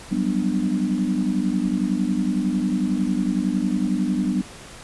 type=chord; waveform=sine; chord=G major seventh; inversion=third; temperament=equal with one note detuned; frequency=185 / 196 / 246.9 / 297.2 Hz; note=F#3 / G3 / B3 / D4; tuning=0 / 0 / 0 / +21 cents; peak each=-26 / -24 / -24 / -26 dBFS; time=0.11-4.42 s; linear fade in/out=10 ms; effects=pink hiss -41 dBFS RMS until 4.83 s + resampled to 24000 Hz